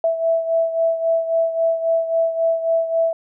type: beating tone pair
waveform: sine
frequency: 658 / 661.7 Hz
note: E5 / E5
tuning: -3 / +6 cents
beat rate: 3.7 Hz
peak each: -17 / -23 dBFS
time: 0.04-3.13 s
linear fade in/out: 2 ms
effects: none